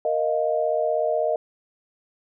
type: chord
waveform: sine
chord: Bb suspended fourth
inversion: none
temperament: equal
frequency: 466.2 / 622.3 / 698.5 Hz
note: Bb4 / Eb5 / F5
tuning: 0 / 0 / 0 cents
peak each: -26 / -22 / -27 dBFS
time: 0.05-1.36 s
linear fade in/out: 2 ms
effects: none